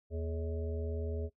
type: harmonic tone with a mistuned harmonic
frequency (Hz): 80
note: D#2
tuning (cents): +49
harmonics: 1 / 3 / 5 / 7 / 8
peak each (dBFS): -35 / -46 / -41 / -47 / -50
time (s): 0.1-1.3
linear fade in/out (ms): 50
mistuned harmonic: 5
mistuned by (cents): +76
effects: noise-tail reverb RT60 0.1 s tail -18 dB re dry